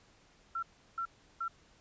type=tone bursts; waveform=sine; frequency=1354 Hz; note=E6; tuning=46 cents sharp; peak=-33 dBFS; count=3; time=0.55-1.481 s; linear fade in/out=5 ms; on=77 ms; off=350 ms; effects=pink hiss -64 dBFS RMS until 1.8 s + resampled to 16000 Hz